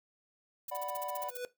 violet noise bursts, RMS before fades -41 dBFS, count 11, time 0.68-1.374 s, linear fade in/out 5 ms, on 24 ms, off 43 ms
triangle chord, B minor, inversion first, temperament equal, 587.3 / 740 / 987.8 Hz, D5 / F#5 / B5, 0 / 0 / 0 cents, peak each -38 / -39 / -38 dBFS, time 0.71-1.3 s, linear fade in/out 10 ms
square tone with exponential growth, 493.9 Hz, B4, in tune, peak -34 dBFS, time 1.12-1.45 s, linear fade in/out 1 ms, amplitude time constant 71 ms
effects noise-tail reverb RT60 0.2 s tail -17 dB re dry

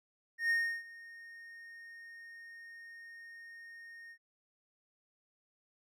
triangle tone with ADSR envelope, 1847 Hz, A#6, 16 cents flat, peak -25 dBFS, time 0.38-4.18 s, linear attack 120 ms, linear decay 330 ms, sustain -22 dB, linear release 69 ms, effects none

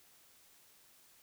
silence, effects white hiss -64 dBFS RMS until 1.22 s

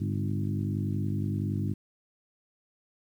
harmonic tone with a mistuned harmonic, 50.7 Hz, G#1, 41 cents flat, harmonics 2 / 3 / 4 / 5 / 6 / 7, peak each -30 / -34 / -34 / -38 / -38 / -44 dBFS, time 0-1.74 s, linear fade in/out 10 ms, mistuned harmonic 3, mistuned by -75 cents, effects 10-bit

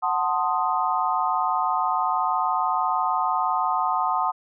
sine chord, F# diminished seventh, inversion none, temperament equal with one note detuned, 740 / 886.1 / 1046.5 / 1244.5 Hz, F#5 / A5 / C6 / Eb6, 0 / +12 / 0 / 0 cents, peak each -26 dBFS, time 0.02-4.32 s, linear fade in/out 20 ms, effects none

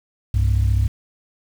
sine tone pair together, 65.4 / 100.13 Hz, C2 / G2, 0 / +37 cents, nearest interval perfect fifth, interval 737 cents, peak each -16 dBFS, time 0.34-0.88 s, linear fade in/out 5 ms, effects tanh soft clip ceiling -10 dBFS + 7-bit

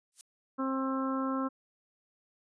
violet noise with exponential growth, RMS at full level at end -37 dBFS, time 0.12-0.21 s, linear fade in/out 1 ms, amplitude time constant 18 ms
harmonic tone, 265.6 Hz, C4, 26 cents sharp, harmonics 1 / 2 / 3 / 4 / 5 / 6, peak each -31 / -38 / -46 / -37 / -38 / -52 dBFS, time 0.58-1.49 s, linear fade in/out 20 ms
effects resampled to 22050 Hz

